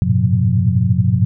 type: tone cluster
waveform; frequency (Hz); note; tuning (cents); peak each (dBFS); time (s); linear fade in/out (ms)
sine; 93.8 / 107.1 / 116.2 / 128.5 / 179.2; F#2 / A2 / A#2 / C3 / F3; +24 / -46 / -5 / -31 / +45; -18; 0.02-1.25; 0
effects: none

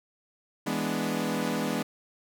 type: chord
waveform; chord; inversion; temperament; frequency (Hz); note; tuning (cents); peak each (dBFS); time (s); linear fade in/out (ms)
sawtooth; E dominant seventh; none; equal; 164.81 / 207.7 / 246.9 / 293.7; E3 / G#3 / B3 / D4; 0 / 0 / 0 / 0; -31 / -28 / -28 / -30; 0.66-1.83; 10
effects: none

